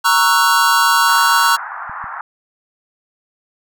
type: chord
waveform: square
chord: F# dominant seventh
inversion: first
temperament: equal with one note detuned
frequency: 932.3 / 1108.7 / 1333.1 / 1480 Hz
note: A#5 / C#6 / E6 / F#6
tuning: 0 / 0 / +19 / 0 cents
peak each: -17 dBFS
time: 0.04-1.57 s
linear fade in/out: 20 ms
type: band-pass noise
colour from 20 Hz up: white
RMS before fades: -28 dBFS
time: 1.08-2.21 s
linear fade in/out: 2 ms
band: 800 to 1600 Hz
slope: 48 dB/octave
type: clicks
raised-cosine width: 5 ms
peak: -27 dBFS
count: 2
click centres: 1.896 / 2.042 s
effects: none